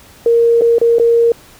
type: tone with dropouts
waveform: sine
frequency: 466.2 Hz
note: A#4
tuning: in tune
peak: -7 dBFS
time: 0.26-1.32 s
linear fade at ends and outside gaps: 2 ms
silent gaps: 0.611-0.618 / 0.784-0.814 / 0.985-0.997 s
effects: pink hiss -42 dBFS RMS until 1.59 s